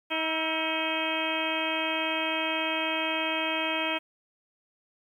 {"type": "harmonic tone with a mistuned harmonic", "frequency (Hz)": 318.3, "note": "D#4", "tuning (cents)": 39, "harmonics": [1, 2, 3, 4, 5, 6, 7, 8, 9, 10], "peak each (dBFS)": [-35, -34, -35, -38, -40, -41, -36, -32, -41, -34], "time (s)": [0.1, 3.99], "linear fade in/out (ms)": 20, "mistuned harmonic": 4, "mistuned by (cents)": 58, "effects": ["10-bit"]}